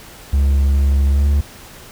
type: tone with pitch glide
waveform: triangle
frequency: 69.3 to 71.62 Hz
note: C#2 to D2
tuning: 0 to -43 cents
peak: -9 dBFS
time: 0.33-1.41 s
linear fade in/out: 5 ms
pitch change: +57 cents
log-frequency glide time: 1.11-1.28 s
effects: pink hiss -39 dBFS RMS until 1.91 s